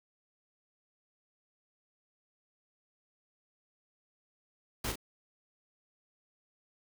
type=noise with echo; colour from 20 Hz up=pink; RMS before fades=-35 dBFS; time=4.84-4.92 s; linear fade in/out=5 ms; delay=37 ms; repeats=1; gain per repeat=-6 dB; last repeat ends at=4.957 s; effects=none